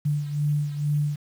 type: beating tone pair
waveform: sine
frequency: 146.83 / 149.03 Hz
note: D3 / D3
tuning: 0 / +26 cents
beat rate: 2.2 Hz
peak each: -23 / -29 dBFS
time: 0.05-1.16 s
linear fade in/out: 10 ms
effects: 8-bit